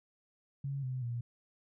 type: tone with pitch steps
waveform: sine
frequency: 138.59 / 128.56 / 119.26 Hz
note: C#3 / C3 / A#2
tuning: 0 / -30 / +40 cents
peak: -34 dBFS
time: 0.64-1.21 s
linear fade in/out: 5 ms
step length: 190 ms
effects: none